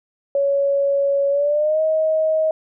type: tone with pitch glide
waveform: sine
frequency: 559 to 631.1 Hz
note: C#5 to D#5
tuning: +14 to +24 cents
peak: -15 dBFS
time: 0.35-2.51 s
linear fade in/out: 2 ms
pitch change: +210 cents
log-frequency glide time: 1.3-1.81 s
effects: none